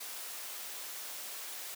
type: high-pass noise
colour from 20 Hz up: white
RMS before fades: -43 dBFS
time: 0-1.75 s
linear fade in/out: 10 ms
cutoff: 420 Hz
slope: 12 dB/octave
effects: none